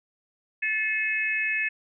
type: tone cluster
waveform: sine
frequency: 1745 / 2155 / 2565 Hz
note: A6 / C#7 / E7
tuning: -15 / -49 / -48 cents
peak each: -28 / -30 / -27 dBFS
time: 0.62-1.69 s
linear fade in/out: 10 ms
effects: none